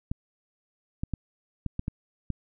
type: clicks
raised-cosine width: 5 ms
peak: -17 dBFS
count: 7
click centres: 0.115 / 1.035 / 1.137 / 1.663 / 1.794 / 1.881 / 2.303 s
effects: none